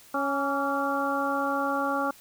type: harmonic tone with a mistuned harmonic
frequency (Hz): 277.2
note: C#4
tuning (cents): 0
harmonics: 1 / 2 / 3 / 4 / 5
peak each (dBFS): -31 / -31 / -31 / -31 / -31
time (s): 0.14-2.11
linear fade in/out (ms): 5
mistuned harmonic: 4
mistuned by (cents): +52
effects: white hiss -53 dBFS RMS until 2.2 s